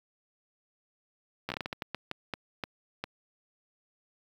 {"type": "slowing click train", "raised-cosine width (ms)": 0.3, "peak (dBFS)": -17, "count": 14, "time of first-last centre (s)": [1.49, 3.04], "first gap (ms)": 12, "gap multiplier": 1.34, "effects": ["high-pass 60 Hz 12 dB/octave", "8-bit"]}